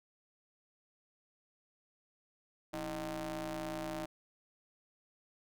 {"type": "ring-modulated tone", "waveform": "sawtooth", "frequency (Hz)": 146.83, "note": "D3", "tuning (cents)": 0, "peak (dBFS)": -31, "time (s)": [2.73, 4.06], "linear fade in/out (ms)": 10, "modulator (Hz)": 469, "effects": []}